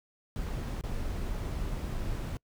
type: noise with dropouts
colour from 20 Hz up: brown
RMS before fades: -34 dBFS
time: 0.36-2.37 s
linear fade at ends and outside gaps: 0 ms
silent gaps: 0.81-0.837 / 1.974-1.978 s
effects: noise-tail reverb RT60 0.1 s tail -26 dB re dry